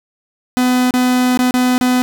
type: tone with dropouts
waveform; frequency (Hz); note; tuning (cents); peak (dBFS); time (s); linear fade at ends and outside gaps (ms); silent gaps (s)
45% pulse; 251; B3; +28; -11; 0.57-2.02; 0; 0.908-0.939 / 1.374-1.391 / 1.509-1.54 / 1.78-1.811
effects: none